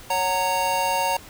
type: chord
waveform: square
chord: F# major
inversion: second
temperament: just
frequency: 555 / 740 / 925 Hz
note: C#5 / F#5 / A#5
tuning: +2 / 0 / -14 cents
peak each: -29 / -29 / -23 dBFS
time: 0.1-1.17 s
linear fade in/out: 5 ms
effects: pink hiss -44 dBFS RMS until 1.29 s